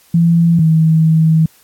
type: tone pair in turn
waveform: sine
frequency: 168.3 / 159.98 Hz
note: E3 / D#3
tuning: +36 / +48 cents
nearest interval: minor second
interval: 88 cents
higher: first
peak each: -7 dBFS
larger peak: neither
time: 0.14-0.59 / 0.59-1.46 s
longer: second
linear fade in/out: 5 ms
effects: white hiss -49 dBFS RMS until 1.63 s + AAC 64 kbps